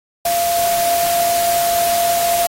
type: tone in noise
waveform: sine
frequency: 690 Hz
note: F5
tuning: 21 cents flat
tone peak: -15 dBFS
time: 0.25-2.47 s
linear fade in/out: 5 ms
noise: white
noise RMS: -22 dBFS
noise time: 0.25-2.47 s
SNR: +4 dB
effects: AAC 48 kbps